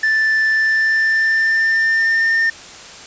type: tone with pitch glide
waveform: triangle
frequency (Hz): 1763 to 1812.6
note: A6 to A#6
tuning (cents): +3 to -49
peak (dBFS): -11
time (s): 0.03-2.5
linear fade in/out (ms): 5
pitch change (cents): +48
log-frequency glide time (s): 0.49-2.36
effects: white hiss -36 dBFS RMS until 3.06 s + resampled to 16000 Hz